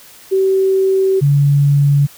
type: tone pair in turn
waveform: sine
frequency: 383.4 / 142.46 Hz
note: G4 / C#3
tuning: -38 / +48 cents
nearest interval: octave + perfect fourth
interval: 1714 cents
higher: first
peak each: -10 / -8 dBFS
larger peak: second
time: 0.31-1.21 / 1.21-2.07 s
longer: first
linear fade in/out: 20 ms
effects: white hiss -41 dBFS RMS until 2.17 s